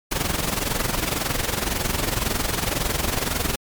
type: noise with amplitude modulation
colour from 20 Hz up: pink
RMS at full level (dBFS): -21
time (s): 0.11-3.56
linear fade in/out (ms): 10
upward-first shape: sine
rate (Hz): 21.9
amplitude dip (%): 70
effects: MP3 96 kbps